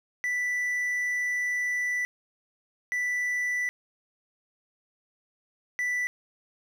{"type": "tone bursts at uneven times", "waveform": "triangle", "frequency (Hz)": 1975.5, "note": "B6", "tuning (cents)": 0, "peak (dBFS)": -24, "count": 3, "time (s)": [[0.24, 2.05], [2.92, 3.69], [5.79, 6.07]], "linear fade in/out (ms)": 0, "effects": []}